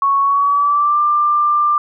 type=tone with pitch glide; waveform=sine; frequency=1108.7 to 1188.3 Hz; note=C#6 to D6; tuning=0 to +20 cents; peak=-11 dBFS; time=0.02-1.78 s; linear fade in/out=2 ms; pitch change=+120 cents; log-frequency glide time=0.21-1 s; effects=none